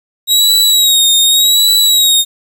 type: tone with vibrato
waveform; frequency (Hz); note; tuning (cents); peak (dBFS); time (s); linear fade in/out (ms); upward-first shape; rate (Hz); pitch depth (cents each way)
sawtooth; 3810; A#7; +37; -4; 0.27-2.25; 50; sine; 0.86; 60
effects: 7-bit